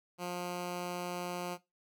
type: tone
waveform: 10% pulse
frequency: 177.4 Hz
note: F3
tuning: 27 cents sharp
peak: -28 dBFS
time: 0.18-1.58 s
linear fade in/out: 50 ms
effects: noise-tail reverb RT60 0.2 s tail -17 dB re dry